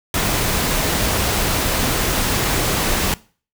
pink noise, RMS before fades -19 dBFS, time 0.14-3.14 s, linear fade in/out 2 ms, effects noise-tail reverb RT60 0.4 s tail -21 dB re dry

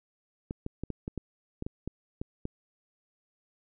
clicks, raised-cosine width 3 ms, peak -21 dBFS, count 11, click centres 0.509 / 0.664 / 0.836 / 0.903 / 1.079 / 1.177 / 1.624 / 1.665 / 1.876 / 2.215 / 2.454 s, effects none

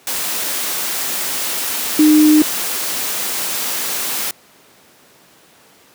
sine tone in noise, 305.3 Hz, D#4, 33 cents flat, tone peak -6 dBFS, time 1.99-2.42 s, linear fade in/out 2 ms, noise white, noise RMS -21 dBFS, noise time 0.07-4.31 s, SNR +12 dB, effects pink hiss -48 dBFS RMS until 5.94 s + high-pass 200 Hz 12 dB/octave

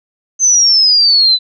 sine exponential sweep, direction down, 6272 to 3972 Hz, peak -6 dBFS, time 0.39-1.39 s, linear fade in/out 50 ms, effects none

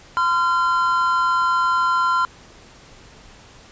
triangle tone pair together, 1024.8 / 1377 Hz, C6 / F6, -36 / -25 cents, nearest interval perfect fourth, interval 511 cents, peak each -17 dBFS, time 0.17-2.25 s, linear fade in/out 0 ms, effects pink hiss -46 dBFS RMS until 3.71 s + resampled to 16000 Hz

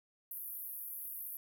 pink band-pass noise, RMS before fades -44 dBFS, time 0.31-1.37 s, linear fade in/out 2 ms, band 11000 to 16000 Hz, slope 96 dB/octave, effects none

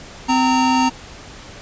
square tone pair together, 258.3 / 923 Hz, C4 / A#5, -22 / -17 cents, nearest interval octave + minor seventh, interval 2205 cents, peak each -17 dBFS, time 0.28-0.9 s, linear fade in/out 20 ms, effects pink hiss -38 dBFS RMS until 1.61 s + resampled to 16000 Hz

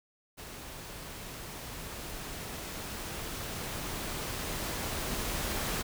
pink noise with level ramp, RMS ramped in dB -45 to -33 dBFS, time 0.37-5.83 s, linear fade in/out 20 ms, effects none

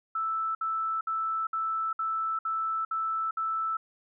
sine tone bursts, 1318.5 Hz, E6, in tune, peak -27 dBFS, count 8, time 0.15-3.77 s, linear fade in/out 5 ms, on 400 ms, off 60 ms, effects none

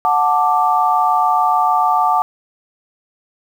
sine chord, D major, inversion first, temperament just, 734.2 / 881 / 1174.7 Hz, F#5 / A5 / D6, -14 / +2 / 0 cents, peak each -16 dBFS, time 0.05-2.22 s, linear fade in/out 0 ms, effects 7-bit

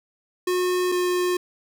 square tone pair in turn, 362.3 / 359.2 Hz, F#4 / F4, -36 / +49 cents, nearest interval unison, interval 15 cents, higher first, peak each -21 dBFS, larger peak neither, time 0.47-0.92 / 0.92-1.37 s, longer neither, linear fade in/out 5 ms, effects none

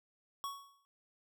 square tone with exponential decay, 1114 Hz, C#6, 8 cents sharp, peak -36 dBFS, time 0.44-0.85 s, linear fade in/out 0 ms, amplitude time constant 87 ms, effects none

